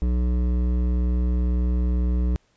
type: tone with hard clipping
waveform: sine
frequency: 61 Hz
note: B1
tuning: 21 cents flat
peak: -21 dBFS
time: 0.02-2.36 s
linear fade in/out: 0 ms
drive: 12 dB
effects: pink hiss -65 dBFS RMS until 2.56 s + resampled to 16000 Hz